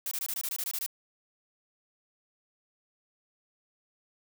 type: noise bursts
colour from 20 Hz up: blue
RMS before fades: -33 dBFS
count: 11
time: 0.06-0.863 s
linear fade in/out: 2 ms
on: 53 ms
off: 22 ms
effects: none